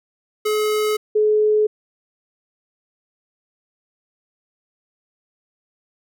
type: tone pair in turn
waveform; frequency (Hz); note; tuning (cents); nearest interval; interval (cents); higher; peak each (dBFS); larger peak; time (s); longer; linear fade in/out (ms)
square / sine; 426.1 / 426.1; G#4 / G#4; +44 / +44; unison; 0; neither; -18 / -13; second; 0.45-0.97 / 1.15-1.67; neither; 10
effects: none